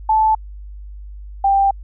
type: tone pair in turn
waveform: sine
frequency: 873 / 788.4 Hz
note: A5 / G5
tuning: -14 / +10 cents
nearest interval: major second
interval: 176 cents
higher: first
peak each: -11 dBFS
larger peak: neither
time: 0.09-0.35 / 1.44-1.71 s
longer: second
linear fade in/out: 5 ms
effects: added 50 Hz sine -31 dBFS peak until 1.83 s